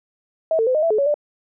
sine tone with pitch steps, 644 / 449.2 / 511 / 615 / 663 / 429 / 560 / 591 Hz, E5 / A4 / C5 / D#5 / E5 / A4 / C#5 / D5, -41 / +36 / -41 / -20 / +10 / -44 / +18 / +11 cents, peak -15 dBFS, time 0.51-1.142 s, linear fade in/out 2 ms, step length 79 ms, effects none

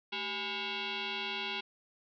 sine tone with frequency modulation, 220 Hz, A3, in tune, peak -34 dBFS, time 0.12-1.61 s, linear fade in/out 10 ms, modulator 608 Hz, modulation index 6, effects none

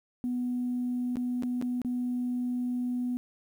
sine tone with dropouts, 246.9 Hz, B3, in tune, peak -27 dBFS, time 0.24-3.17 s, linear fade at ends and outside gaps 0 ms, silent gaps 1.157-1.169 / 1.424-1.434 / 1.614-1.624 / 1.817-1.848 s, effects tanh soft clip ceiling -23 dBFS + 10-bit

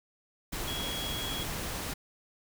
sine tone in noise, 3322 Hz, G#7, in tune, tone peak -36 dBFS, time 0.67-1.44 s, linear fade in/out 10 ms, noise pink, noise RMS -36 dBFS, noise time 0.52-1.94 s, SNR -3 dB, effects none

